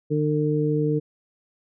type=harmonic tone; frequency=150.7 Hz; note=D3; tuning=45 cents sharp; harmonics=1 / 2 / 3; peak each=-23 / -25 / -24 dBFS; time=0.1-1 s; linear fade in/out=20 ms; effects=none